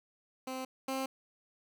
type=tone pair in turn; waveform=15% pulse; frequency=260 / 265.5 Hz; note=C4 / C4; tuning=-11 / +25 cents; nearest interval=unison; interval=36 cents; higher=second; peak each=-31 / -27 dBFS; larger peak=second; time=0.47-0.65 / 0.88-1.06 s; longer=neither; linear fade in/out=5 ms; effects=none